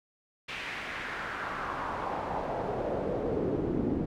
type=noise with band-pass filter sweep; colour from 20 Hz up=brown; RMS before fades=-33 dBFS; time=0.48-4.06 s; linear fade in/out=10 ms; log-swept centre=2600 to 270 Hz; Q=2.2; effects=none